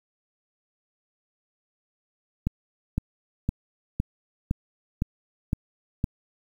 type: click train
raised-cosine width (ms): 5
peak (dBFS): -11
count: 8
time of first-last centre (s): 2.47-6.041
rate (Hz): 1.96
effects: 8-bit